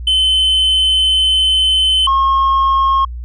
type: tone pair in turn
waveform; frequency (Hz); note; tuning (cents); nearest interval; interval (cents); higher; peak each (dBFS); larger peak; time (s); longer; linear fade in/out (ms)
sine; 3057 / 1080.8; G7 / C#6; -44 / -44; octave + tritone; 1800; first; -7; neither; 0.07-2.07 / 2.07-3.05; first; 5
effects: tanh soft clip ceiling -9 dBFS + added 60 Hz sine -23 dBFS peak until 3.24 s